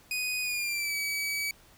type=tone with pitch glide; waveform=sawtooth; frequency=2489 to 2282 Hz; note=D#7 to C#7; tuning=0 to +50 cents; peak=-26 dBFS; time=0.11-1.51 s; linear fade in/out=2 ms; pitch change=-150 cents; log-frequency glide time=0.42-0.96 s; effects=pink hiss -58 dBFS RMS until 1.77 s